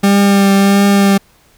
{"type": "tone with vibrato", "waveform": "40% pulse", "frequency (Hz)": 198.6, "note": "G3", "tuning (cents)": 23, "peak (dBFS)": -6, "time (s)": [0.03, 1.18], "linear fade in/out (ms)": 10, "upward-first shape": "triangle", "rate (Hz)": 1.5, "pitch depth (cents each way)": 19, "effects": ["pink hiss -50 dBFS RMS until 1.57 s"]}